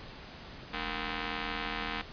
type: ring-modulated tone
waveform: 5% pulse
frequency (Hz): 253.3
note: B3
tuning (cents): +44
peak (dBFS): -19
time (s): 0.73-2.02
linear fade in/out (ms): 10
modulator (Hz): 547
effects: pink hiss -47 dBFS RMS until 2.12 s + resampled to 11025 Hz